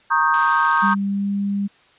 sine chord, Eb dominant seventh, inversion second, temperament equal with one note detuned, 932.3 / 1097.3 / 1244.5 / 1568 Hz, Bb5 / Db6 / Eb6 / G6, 0 / -18 / 0 / 0 cents, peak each -20 dBFS, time 0.1-0.95 s, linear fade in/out 20 ms
blue noise, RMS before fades -26 dBFS, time 0.34-0.94 s, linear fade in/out 0 ms
sine tone with pitch glide, 198.6 to 200.4 Hz, G3 to G3, +23 to +38 cents, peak -19 dBFS, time 0.82-1.68 s, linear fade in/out 20 ms, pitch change +15 cents, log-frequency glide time 1.05-1.32 s
effects white hiss -54 dBFS RMS until 1.98 s + resampled to 8000 Hz

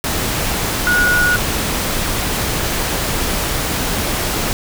sine tone in noise, 1453 Hz, F#6, 32 cents flat, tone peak -12 dBFS, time 0.87-1.36 s, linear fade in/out 0 ms, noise pink, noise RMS -19 dBFS, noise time 0.04-4.53 s, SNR +4 dB, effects none

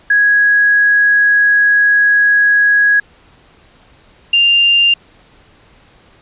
sine tone pair in turn, 1661.2 / 2794 Hz, G#6 / F7, 0 / 0 cents, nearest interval major sixth, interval 900 cents, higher second, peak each -7 dBFS, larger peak neither, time 0.1-3 / 4.33-4.94 s, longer first, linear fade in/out 5 ms, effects pink hiss -47 dBFS RMS until 6.21 s + resampled to 8000 Hz

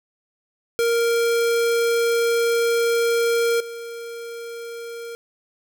square tone with level steps, 466.2 Hz, A#4, in tune, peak -18 / -32 dBFS, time 0.79-5.15 s, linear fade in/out 0 ms, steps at 3.6 s, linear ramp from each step 5 ms, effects none

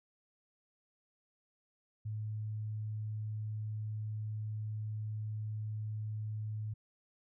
sine tone, 107.5 Hz, A2, 40 cents flat, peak -36 dBFS, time 2.05-6.74 s, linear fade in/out 10 ms, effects none

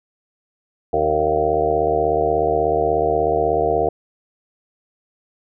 harmonic tone with a mistuned harmonic, 76.5 Hz, D#2, 29 cents flat, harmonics 1 / 2 / 4 / 5 / 6 / 7 / 8 / 9 / 10, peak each -30 / -32 / -30 / -24 / -20 / -29 / -27 / -20 / -26 dBFS, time 0.93-3.89 s, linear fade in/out 5 ms, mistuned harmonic 7, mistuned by +37 cents, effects none

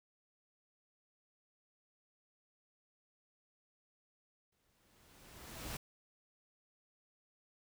pink noise with exponential growth, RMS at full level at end -42 dBFS, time 4.52-5.77 s, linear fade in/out 5 ms, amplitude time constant 270 ms, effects none

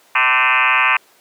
sine tone with frequency modulation, 1806 Hz, A6, 45 cents sharp, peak -11 dBFS, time 0.15-0.97 s, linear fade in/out 5 ms, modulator 129 Hz, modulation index 6.8, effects pink hiss -51 dBFS RMS until 1.2 s + high-pass 400 Hz 12 dB/octave

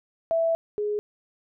sine tone pair in turn, 660 / 417.1 Hz, E5 / G#4, +2 / +7 cents, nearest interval minor sixth, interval 795 cents, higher first, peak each -20 / -24 dBFS, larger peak first, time 0.31-0.55 / 0.78-0.99 s, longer first, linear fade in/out 0 ms, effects none

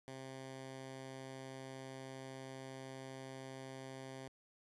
10% pulse tone, 132.6 Hz, C3, 23 cents sharp, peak -39 dBFS, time 0.08-4.28 s, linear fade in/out 0 ms, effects resampled to 24000 Hz

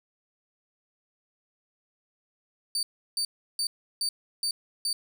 30% pulse tone bursts, 4601 Hz, D8, 36 cents flat, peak -23 dBFS, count 6, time 2.75-4.93 s, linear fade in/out 2 ms, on 80 ms, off 340 ms, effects none

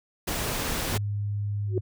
pink noise, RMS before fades -29 dBFS, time 0.27-0.98 s, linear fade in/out 10 ms
sine tone, 102.6 Hz, G#2, 21 cents flat, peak -26 dBFS, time 0.92-1.81 s, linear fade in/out 20 ms
sine tone with exponential growth, 370 Hz, F#4, in tune, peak -20 dBFS, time 1.67-1.78 s, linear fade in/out 2 ms, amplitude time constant 22 ms
effects none

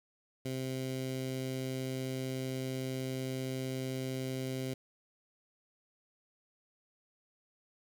15% pulse tone with notch filter, 130.81 Hz, C3, in tune, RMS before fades -37 dBFS, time 0.45-4.74 s, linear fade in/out 5 ms, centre 1200 Hz, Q 1, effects none

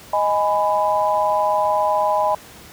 sine chord, G# minor, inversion second, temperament just, 623 / 830.6 / 996.7 Hz, D#5 / G#5 / B5, +2 / 0 / +16 cents, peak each -20 dBFS, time 0.13-2.35 s, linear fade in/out 5 ms, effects pink hiss -42 dBFS RMS until 2.72 s + high-pass 60 Hz 12 dB/octave

